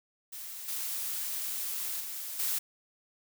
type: noise with level steps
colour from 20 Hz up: blue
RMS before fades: -42 / -35 / -39 / -31 dBFS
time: 0.32-2.59 s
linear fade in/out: 10 ms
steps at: 0.68 / 2 / 2.39 s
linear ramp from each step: 5 ms
effects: none